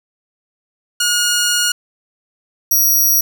10% pulse tone pair in turn, 1437 / 5748 Hz, F6 / F8, +49 / +49 cents, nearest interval 2 octaves, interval 2400 cents, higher second, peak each -5 dBFS, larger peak neither, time 1-1.72 / 2.71-3.21 s, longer first, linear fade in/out 5 ms, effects none

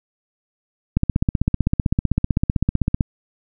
click train, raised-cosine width 5 ms, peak -4 dBFS, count 33, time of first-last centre 0.97-3.008 s, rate 15.7 Hz, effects none

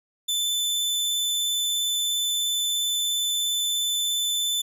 sawtooth tone with vibrato, 3520 Hz, A7, in tune, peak -20 dBFS, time 0.28-4.62 s, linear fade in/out 10 ms, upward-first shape sine, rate 17 Hz, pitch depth 11 cents each way, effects 10-bit

